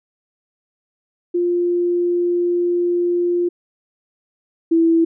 sine tone pair in turn, 350.2 / 330.5 Hz, F4 / E4, +5 / +5 cents, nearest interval minor second, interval 100 cents, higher first, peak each -15 / -11 dBFS, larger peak second, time 1.34-3.49 / 4.71-5.05 s, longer first, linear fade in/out 10 ms, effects none

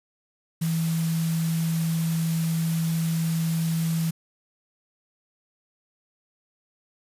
sine tone in noise, 163.5 Hz, E3, 14 cents flat, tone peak -22 dBFS, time 0.61-4.11 s, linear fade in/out 10 ms, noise white, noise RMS -37 dBFS, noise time 0.61-4.11 s, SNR +12 dB, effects resampled to 32000 Hz

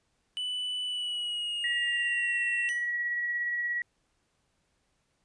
triangle tone with pitch glide, 2983 to 2720 Hz, F#7 to F7, +13 to -46 cents, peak -29 dBFS, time 0.37-2.69 s, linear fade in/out 0 ms, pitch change -159 cents, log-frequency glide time 0.85-2.42 s
sine tone with tremolo, 1922 Hz, B6, 48 cents flat, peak -27 dBFS, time 1.64-3.82 s, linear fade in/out 2 ms, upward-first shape sine, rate 17 Hz, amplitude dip 25%
15% pulse tone with exponential decay, 2977 Hz, F#7, 10 cents sharp, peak -29 dBFS, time 2.69-2.95 s, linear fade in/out 0 ms, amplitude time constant 56 ms
effects pink hiss -74 dBFS RMS until 5.24 s + resampled to 22050 Hz

